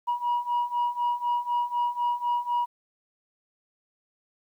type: beating tone pair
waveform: sine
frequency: 961 / 965 Hz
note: B5 / B5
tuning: -48 / -40 cents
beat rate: 4 Hz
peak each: -27 / -25 dBFS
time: 0.07-2.66 s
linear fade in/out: 20 ms
effects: tanh soft clip ceiling -20 dBFS + 10-bit